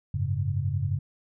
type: chord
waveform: sine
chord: F# suspended second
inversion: none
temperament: equal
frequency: 92.5 / 103.83 / 138.59 Hz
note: F#2 / G#2 / C#3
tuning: 0 / 0 / 0 cents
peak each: -29 dBFS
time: 0.14-0.99 s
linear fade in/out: 5 ms
effects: none